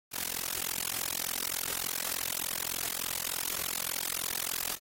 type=noise with amplitude modulation; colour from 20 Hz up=white; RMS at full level=-30 dBFS; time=0.11-4.78 s; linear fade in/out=50 ms; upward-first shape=sine; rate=43.4 Hz; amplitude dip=100%; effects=AAC 48 kbps